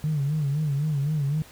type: tone with vibrato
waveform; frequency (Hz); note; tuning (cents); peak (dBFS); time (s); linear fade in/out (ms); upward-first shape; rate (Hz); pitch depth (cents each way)
sine; 146.83; D3; 0; -21; 0.04-1.42; 0; sine; 3.9; 110
effects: tanh soft clip ceiling -18 dBFS + pink hiss -49 dBFS RMS until 1.51 s